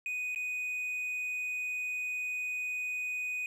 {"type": "tone with dropouts", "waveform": "triangle", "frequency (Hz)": 2489, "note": "D#7", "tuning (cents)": 0, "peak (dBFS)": -31, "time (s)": [0.06, 3.46], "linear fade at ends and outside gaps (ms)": 1, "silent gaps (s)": [0.348, 0.359], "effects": []}